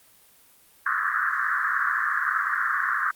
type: band-pass noise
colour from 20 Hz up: white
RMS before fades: -25 dBFS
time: 0.86-3.11 s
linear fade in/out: 5 ms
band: 1100 to 1800 Hz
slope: 96 dB/octave
effects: white hiss -56 dBFS RMS until 3.15 s + Opus 32 kbps